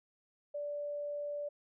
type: tone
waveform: sine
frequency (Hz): 583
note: D5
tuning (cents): -13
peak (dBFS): -36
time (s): 0.54-1.49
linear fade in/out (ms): 10
effects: none